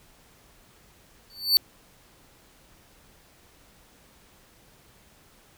45% pulse tone with exponential growth, 4500 Hz, C#8, 25 cents sharp, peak -12 dBFS, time 1.3-1.57 s, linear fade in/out 0 ms, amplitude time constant 57 ms, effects pink hiss -57 dBFS RMS until 5.57 s

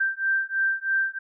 sine beating tone pair, 1568 / 1571.1 Hz, G6 / G6, 0 / +3 cents, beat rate 3.1 Hz, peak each -25 dBFS, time 0-1.19 s, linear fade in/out 10 ms, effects none

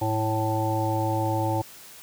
harmonic tone with a mistuned harmonic, 110 Hz, A2, in tune, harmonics 1 / 3 / 5 / 7 / 8, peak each -26 / -29 / -31 / -31 / -29 dBFS, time 0.01-1.62 s, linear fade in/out 10 ms, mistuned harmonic 1, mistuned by -37 cents, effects white hiss -46 dBFS RMS until 2.02 s + high-pass 60 Hz 12 dB/octave

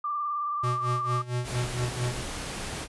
sine tone with vibrato, 1180 Hz, D6, 8 cents sharp, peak -27 dBFS, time 0.04-1.22 s, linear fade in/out 5 ms, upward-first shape sine, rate 19 Hz, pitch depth 31 cents each way
square tone with tremolo, 123 Hz, B2, 7 cents flat, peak -26 dBFS, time 0.63-2.22 s, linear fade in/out 10 ms, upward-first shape sine, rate 4.4 Hz, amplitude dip 85%
pink noise, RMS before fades -35 dBFS, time 1.43-2.88 s, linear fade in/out 50 ms
effects resampled to 24000 Hz

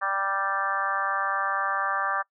harmonic tone with a mistuned harmonic, 196 Hz, G3, in tune, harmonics 3 / 4 / 5 / 6 / 7 / 8 / 9, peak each -37 / -32 / -36 / -27 / -35 / -31 / -34 dBFS, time 0.01-2.23 s, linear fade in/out 20 ms, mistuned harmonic 5, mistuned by -15 cents, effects noise-tail reverb RT60 0.1 s tail -24 dB re dry

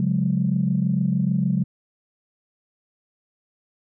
sine chord, C# suspended fourth, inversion none, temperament equal with one note detuned, 138.59 / 181.09 / 207.7 Hz, C#3 / F#3 / G#3, 0 / -37 / 0 cents, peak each -23 / -21 / -24 dBFS, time 0-1.64 s, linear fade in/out 2 ms, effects tanh soft clip ceiling -9 dBFS

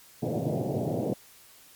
pink band-pass noise, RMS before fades -29 dBFS, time 0.22-1.14 s, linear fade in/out 10 ms, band 110 to 710 Hz, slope 48 dB/octave, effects white hiss -54 dBFS RMS until 1.75 s + MP3 96 kbps

